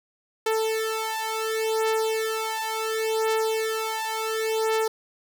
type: beating tone pair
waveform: sawtooth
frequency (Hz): 441.5 / 442.2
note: A4 / A4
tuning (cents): +6 / +9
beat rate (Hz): 0.7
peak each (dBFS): -23 / -23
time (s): 0.46-4.88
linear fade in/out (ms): 5
effects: none